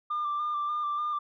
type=tone with vibrato; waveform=sine; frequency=1191 Hz; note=D6; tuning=24 cents sharp; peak=-26 dBFS; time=0.1-1.19 s; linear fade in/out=10 ms; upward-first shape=square; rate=3.4 Hz; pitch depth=21 cents each way; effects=tanh soft clip ceiling -25 dBFS